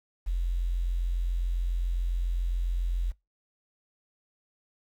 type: tone with quantisation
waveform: sine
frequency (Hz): 43.65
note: F1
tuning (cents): 0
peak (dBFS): -25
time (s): 0.26-3.12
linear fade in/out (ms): 20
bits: 9
effects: noise-tail reverb RT60 0.2 s tail -22 dB re dry